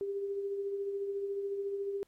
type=tone with tremolo; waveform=sine; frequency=398.2 Hz; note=G4; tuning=27 cents sharp; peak=-31 dBFS; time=0.01-2.03 s; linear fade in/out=0 ms; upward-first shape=triangle; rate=14 Hz; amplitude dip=45%; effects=pink hiss -74 dBFS RMS until 2.07 s + AAC 48 kbps